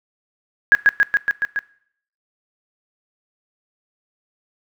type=tone with echo; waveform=sine; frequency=1654 Hz; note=G#6; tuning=8 cents flat; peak=-6 dBFS; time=0.72-0.75 s; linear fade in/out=0 ms; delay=140 ms; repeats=6; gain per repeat=-2 dB; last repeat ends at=1.59 s; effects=noise-tail reverb RT60 0.6 s tail -19 dB re dry